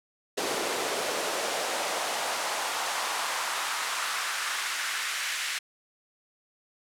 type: noise with high-pass filter sweep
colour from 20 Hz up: pink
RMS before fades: -30 dBFS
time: 0.37-5.59 s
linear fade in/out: 10 ms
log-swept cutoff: 390 to 1900 Hz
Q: 1.6
effects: low-pass 10000 Hz 12 dB/octave